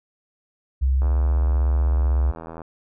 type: tone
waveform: sine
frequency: 66 Hz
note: C2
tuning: 16 cents sharp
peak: -16 dBFS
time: 0.81-2.32 s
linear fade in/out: 20 ms
type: click train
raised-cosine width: 1 ms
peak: -22 dBFS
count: 132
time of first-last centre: 1.02-2.618 s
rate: 82 Hz
effects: none